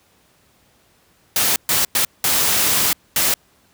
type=noise bursts at uneven times; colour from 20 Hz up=white; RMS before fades=-17 dBFS; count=5; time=1.36-1.56 / 1.69-1.85 / 1.95-2.05 / 2.24-2.93 / 3.16-3.34 s; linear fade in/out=2 ms; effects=pink hiss -57 dBFS RMS until 3.73 s + high-pass 60 Hz 12 dB/octave